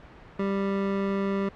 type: tone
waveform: 25% pulse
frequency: 196.9 Hz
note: G3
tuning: 8 cents sharp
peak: -21 dBFS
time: 0.39-1.49 s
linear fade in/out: 5 ms
effects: pink hiss -48 dBFS RMS until 1.55 s + low-pass 2000 Hz 12 dB/octave